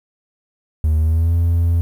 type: tone with pitch glide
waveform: triangle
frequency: 77.8 to 84.84 Hz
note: D#2 to F2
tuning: 0 to -50 cents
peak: -10 dBFS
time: 0.84-1.81 s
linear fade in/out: 0 ms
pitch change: +150 cents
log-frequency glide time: 0.97-1.34 s
effects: tanh soft clip ceiling -6 dBFS + 8-bit